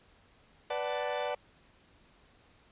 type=chord; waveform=40% pulse; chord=B minor seventh; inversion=none; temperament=equal with one note detuned; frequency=493.9 / 587.3 / 750.8 / 880 Hz; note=B4 / D5 / F#5 / A5; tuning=0 / 0 / +25 / 0 cents; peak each=-36 / -34 / -38 / -39 dBFS; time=0.7-1.35 s; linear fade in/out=5 ms; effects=pink hiss -63 dBFS RMS until 2.71 s + resampled to 8000 Hz